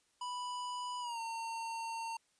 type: tone with pitch glide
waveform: square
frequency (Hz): 987.8 to 911.1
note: B5 to A#5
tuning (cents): 0 to -40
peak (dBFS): -39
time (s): 0.21-2.17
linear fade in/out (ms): 5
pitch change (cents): -140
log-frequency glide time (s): 1-1.2
effects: white hiss -74 dBFS RMS until 2.39 s + resampled to 22050 Hz